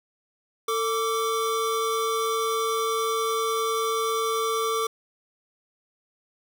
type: tone pair together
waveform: square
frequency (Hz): 448.1 / 1163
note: A4 / D6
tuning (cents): +32 / -17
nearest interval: octave + perfect fourth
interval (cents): 1651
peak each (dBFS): -27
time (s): 0.68-4.87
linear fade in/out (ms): 5
effects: none